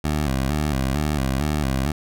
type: tone with vibrato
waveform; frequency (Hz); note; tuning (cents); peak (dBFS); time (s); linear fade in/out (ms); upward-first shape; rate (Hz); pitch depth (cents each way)
15% pulse; 70.6; C#2; +32; -14; 0.04-1.92; 5; square; 2.2; 110
effects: none